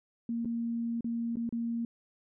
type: tone with dropouts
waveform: sine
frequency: 232.7 Hz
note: A#3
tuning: 3 cents flat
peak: -30 dBFS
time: 0.29-1.85 s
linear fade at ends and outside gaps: 2 ms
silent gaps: 0.448-0.455 / 1.008-1.044 / 1.357-1.369 / 1.492-1.525 s
effects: none